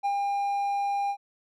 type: tone with ADSR envelope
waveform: triangle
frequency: 803 Hz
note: G5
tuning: 41 cents sharp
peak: -21 dBFS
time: 0.03-1.17 s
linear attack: 24 ms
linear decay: 63 ms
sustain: -2 dB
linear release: 71 ms
effects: none